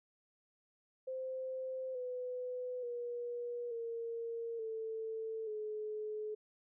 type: tone with pitch steps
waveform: sine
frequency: 520 / 500 / 480.7 / 462.2 / 444.4 / 427.3 Hz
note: C5 / B4 / B4 / A#4 / A4 / G#4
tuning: -11 / +21 / -47 / -15 / +17 / +49 cents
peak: -38 dBFS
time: 1.07-6.35 s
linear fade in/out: 10 ms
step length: 880 ms
effects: none